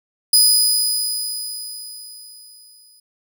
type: tone with exponential decay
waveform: 20% pulse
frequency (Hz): 4978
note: D#8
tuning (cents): 0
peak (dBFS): -3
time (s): 0.33-3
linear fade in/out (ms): 5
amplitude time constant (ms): 580
effects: none